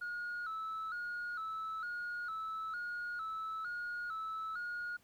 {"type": "tone with vibrato", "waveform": "sine", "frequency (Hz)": 1370, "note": "F6", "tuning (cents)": -34, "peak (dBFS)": -36, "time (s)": [0.01, 4.97], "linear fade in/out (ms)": 10, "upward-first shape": "square", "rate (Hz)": 1.1, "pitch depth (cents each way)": 82, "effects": ["tanh soft clip ceiling -36 dBFS", "pink hiss -69 dBFS RMS until 5.03 s"]}